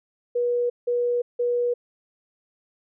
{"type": "tone bursts", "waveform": "sine", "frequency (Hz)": 483.9, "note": "B4", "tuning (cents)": -35, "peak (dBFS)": -20, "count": 3, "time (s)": [0.35, 1.74], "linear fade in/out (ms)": 10, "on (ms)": 350, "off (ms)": 170, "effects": []}